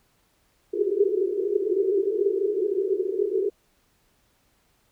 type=band-pass noise; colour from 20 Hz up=white; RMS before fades=-24 dBFS; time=0.73-3.5 s; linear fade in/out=10 ms; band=370 to 420 Hz; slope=96 dB/octave; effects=pink hiss -66 dBFS RMS until 4.91 s